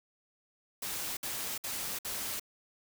white noise bursts, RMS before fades -37 dBFS, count 4, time 0.82-2.397 s, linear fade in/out 5 ms, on 350 ms, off 59 ms, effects none

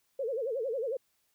sine tone with vibrato, 493.9 Hz, B4, in tune, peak -30 dBFS, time 0.19-0.97 s, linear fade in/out 5 ms, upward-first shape sine, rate 11 Hz, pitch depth 220 cents each way, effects white hiss -74 dBFS RMS until 1.34 s

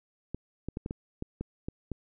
clicks, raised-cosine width 3 ms, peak -21 dBFS, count 9, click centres 0.346 / 0.686 / 0.771 / 0.861 / 0.909 / 1.224 / 1.41 / 1.685 / 1.917 s, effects none

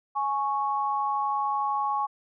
sine tone pair together, 836 / 1105.1 Hz, G#5 / C#6, +11 / -6 cents, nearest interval perfect fourth, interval 483 cents, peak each -27 dBFS, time 0.15-2.07 s, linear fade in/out 20 ms, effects none

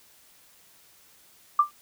sine tone with exponential decay, 1184 Hz, D6, 14 cents sharp, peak -12 dBFS, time 1.59-1.71 s, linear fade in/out 5 ms, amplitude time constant 24 ms, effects white hiss -57 dBFS RMS until 1.81 s

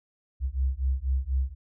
sine beating tone pair, 64 / 68.1 Hz, C2 / C#2, -38 / -30 cents, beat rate 4.1 Hz, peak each -27 dBFS, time 0.4-1.55 s, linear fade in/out 50 ms, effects none

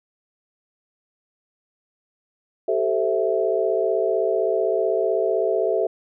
sine chord, A minor seventh, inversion third, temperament equal with one note detuned, 384.2 / 440 / 523.3 / 659.3 Hz, G4 / A4 / C5 / E5, -35 / 0 / 0 / 0 cents, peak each -24 / -23 / -27 / -23 dBFS, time 2.68-5.87 s, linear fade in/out 5 ms, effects none

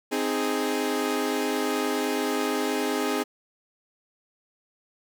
sawtooth chord, Ab major, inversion first, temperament equal, 261.6 / 311.1 / 415.3 Hz, C4 / Eb4 / Ab4, 0 / 0 / 0 cents, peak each -25 / -26 / -24 dBFS, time 0.11-3.24 s, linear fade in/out 20 ms, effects none

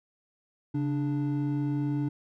triangle tone pair together, 138.76 / 293.7 Hz, C#3 / D4, +2 / 0 cents, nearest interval octave + minor second, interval 1298 cents, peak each -27 dBFS, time 0.74-2.09 s, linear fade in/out 10 ms, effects none

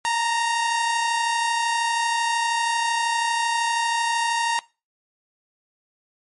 sawtooth tone pair together, 899.5 / 932.3 Hz, A5 / A#5, +38 / 0 cents, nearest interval minor second, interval 62 cents, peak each -26 / -17 dBFS, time 0.05-4.59 s, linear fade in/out 0 ms, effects noise-tail reverb RT60 0.3 s tail -22 dB re dry + MP3 48 kbps

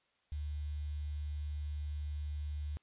sine tone with quantisation, 74 Hz, D2, 14 cents sharp, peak -36 dBFS, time 0.32-2.77 s, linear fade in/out 0 ms, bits 10, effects white hiss -75 dBFS RMS until 2.82 s + resampled to 8000 Hz

